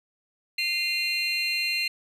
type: tone cluster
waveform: triangle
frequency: 2095 / 2460 / 2746 / 4161 Hz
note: C7 / D#7 / F7 / C8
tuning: +2 / -20 / -30 / -10 cents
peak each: -31 / -32 / -27 / -27 dBFS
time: 0.58-1.88 s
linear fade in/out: 5 ms
effects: none